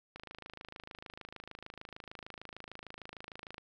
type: click train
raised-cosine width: 0.3 ms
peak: -29 dBFS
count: 92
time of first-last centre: 0.16-3.581 s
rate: 26.6 Hz
effects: none